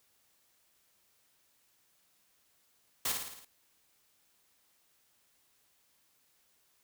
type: noise with echo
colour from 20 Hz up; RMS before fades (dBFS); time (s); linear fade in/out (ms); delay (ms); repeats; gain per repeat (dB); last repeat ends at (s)
white; -32; 3.05-3.12; 5; 55; 6; -4; 3.45
effects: white hiss -71 dBFS RMS until 6.83 s